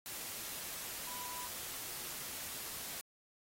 sine tone in noise, 987.8 Hz, B5, in tune, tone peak -47 dBFS, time 1.07-1.47 s, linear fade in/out 0 ms, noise white, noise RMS -44 dBFS, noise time 0.06-3.01 s, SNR -6 dB, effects AAC 48 kbps

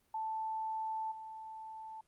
sine tone with level steps, 880 Hz, A5, in tune, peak -35 / -44 dBFS, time 0.14-2.01 s, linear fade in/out 5 ms, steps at 1.11 s, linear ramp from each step 10 ms, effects pink hiss -74 dBFS RMS until 2.07 s + Opus 32 kbps

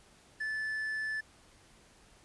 triangle tone with quantisation, 1745 Hz, A6, 15 cents flat, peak -31 dBFS, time 0.4-1.21 s, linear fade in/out 10 ms, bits 10, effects pink hiss -61 dBFS RMS until 2.24 s + resampled to 24000 Hz

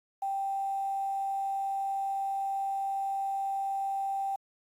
sine tone with quantisation, 784 Hz, G5, in tune, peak -29 dBFS, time 0.22-4.36 s, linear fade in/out 5 ms, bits 9, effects AAC 48 kbps

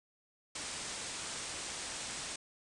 white low-pass noise, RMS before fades -42 dBFS, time 0.55-2.36 s, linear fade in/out 5 ms, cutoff 9300 Hz, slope 96 dB/octave, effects none

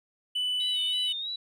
triangle tone, 2986 Hz, F#7, 15 cents sharp, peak -24 dBFS, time 0.35-1.13 s, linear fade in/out 10 ms
sine tone with vibrato, 3784 Hz, A#7, 25 cents sharp, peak -31 dBFS, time 0.6-1.36 s, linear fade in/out 5 ms, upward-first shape sine, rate 3.1 Hz, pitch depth 70 cents each way
effects tanh soft clip ceiling -20 dBFS

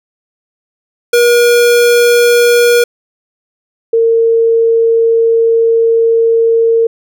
square / sine tone pair in turn, 478.6 / 457 Hz, A#4 / A#4, +46 / -34 cents, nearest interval minor second, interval 80 cents, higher first, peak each -6 dBFS, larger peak neither, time 1.13-2.84 / 3.93-6.87 s, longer second, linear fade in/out 5 ms, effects none

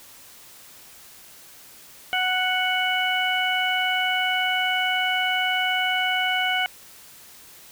harmonic tone, 740 Hz, F#5, in tune, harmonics 1 / 2 / 3 / 4, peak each -26 / -26 / -26 / -26 dBFS, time 2.13-6.66 s, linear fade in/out 0 ms, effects white hiss -47 dBFS RMS until 7.71 s

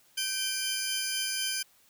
20% pulse tone cluster, 1552 / 2377 / 3100 / 5040 Hz, G6 / D7 / G7 / D#8, -18 / +20 / -20 / +21 cents, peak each -32 / -31 / -29 / -30 dBFS, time 0.17-1.63 s, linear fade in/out 10 ms, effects white hiss -63 dBFS RMS until 1.89 s

